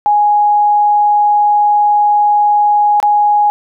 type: tone with dropouts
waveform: sine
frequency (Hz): 830.6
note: G#5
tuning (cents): 0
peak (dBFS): -7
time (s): 0.06-3.5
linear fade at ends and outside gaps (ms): 0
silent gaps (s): 3.001-3.028
effects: none